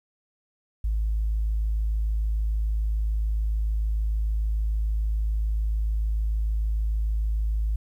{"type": "tone", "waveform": "sine", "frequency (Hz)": 53.4, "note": "G#1", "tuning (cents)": 49, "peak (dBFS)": -21, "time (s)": [0.84, 7.76], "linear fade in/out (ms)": 5, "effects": ["tanh soft clip ceiling -18 dBFS", "10-bit"]}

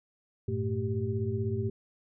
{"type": "tone cluster", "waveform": "sine", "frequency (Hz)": [97.9, 114, 222, 389.3], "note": ["G2", "A#2", "A3", "G4"], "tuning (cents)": [-2, -38, 16, -12], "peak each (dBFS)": [-33, -32, -37, -34], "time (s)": [0.48, 1.7], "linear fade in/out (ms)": 5, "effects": []}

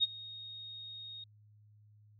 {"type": "tone with ADSR envelope", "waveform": "sine", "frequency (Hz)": 3729, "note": "A#7", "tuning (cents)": 0, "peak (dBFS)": -23, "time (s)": [0, 1.24], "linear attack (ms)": 33, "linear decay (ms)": 25, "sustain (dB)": -21, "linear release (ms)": 4, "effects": ["added 105 Hz sine -59 dBFS peak until 2.19 s"]}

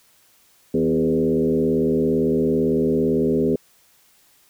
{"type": "tone with frequency modulation", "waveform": "sine", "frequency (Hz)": 329.6, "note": "E4", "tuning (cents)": 0, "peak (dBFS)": -16, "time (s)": [0.74, 3.56], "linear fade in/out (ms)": 5, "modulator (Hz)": 77.8, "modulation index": 1.9, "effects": ["white hiss -57 dBFS RMS until 4.49 s"]}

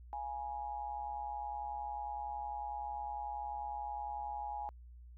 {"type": "tone with amplitude modulation", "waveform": "sine", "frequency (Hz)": 830.6, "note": "G#5", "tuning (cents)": 0, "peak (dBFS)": -35, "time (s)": [0.13, 4.69], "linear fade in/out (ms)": 0, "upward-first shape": "sine", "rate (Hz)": 131, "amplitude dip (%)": 70, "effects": ["added 60 Hz sine -51 dBFS peak until 5.17 s"]}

